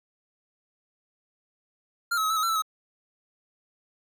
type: tone with pitch steps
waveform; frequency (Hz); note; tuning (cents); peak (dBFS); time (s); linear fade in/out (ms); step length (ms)
square; 1394 / 1290 / 1273 / 1315 / 1266 / 1350 / 1317 / 1274; F6 / E6 / D#6 / E6 / D#6 / E6 / E6 / D#6; -4 / -38 / +39 / -5 / +30 / +41 / -2 / +41; -24; 2.11-2.622; 10; 64
effects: none